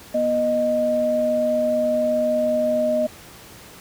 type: tone pair together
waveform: sine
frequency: 242.2 / 618 Hz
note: B3 / D#5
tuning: -34 / -12 cents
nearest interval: octave + major third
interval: 1622 cents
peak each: -25 / -18 dBFS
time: 0.14-3.07 s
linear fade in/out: 10 ms
effects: pink hiss -43 dBFS RMS until 3.8 s + high-pass 60 Hz 12 dB/octave